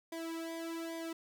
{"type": "tone with flanger", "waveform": "sawtooth", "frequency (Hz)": 329.6, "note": "E4", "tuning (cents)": 0, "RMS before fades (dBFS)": -41, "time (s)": [0.12, 1.13], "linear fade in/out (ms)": 5, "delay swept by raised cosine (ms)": [0.72, 2.32], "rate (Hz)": 1.2, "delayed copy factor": -1, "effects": []}